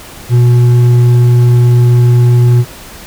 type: tone with hard clipping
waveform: triangle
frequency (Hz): 121.4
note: B2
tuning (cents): -29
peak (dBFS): -5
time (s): 0.29-2.65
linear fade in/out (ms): 50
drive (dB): 8
effects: pink hiss -31 dBFS RMS until 3.06 s